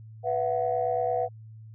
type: chord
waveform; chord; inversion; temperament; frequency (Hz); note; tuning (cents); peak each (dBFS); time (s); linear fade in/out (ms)
sine; B suspended fourth; none; equal with one note detuned; 493.9 / 671.2 / 740; B4 / E5 / F#5; 0 / +31 / 0; -28; 0.23-1.29; 50
effects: tanh soft clip ceiling -15 dBFS + added 110 Hz sine -43 dBFS peak until 1.74 s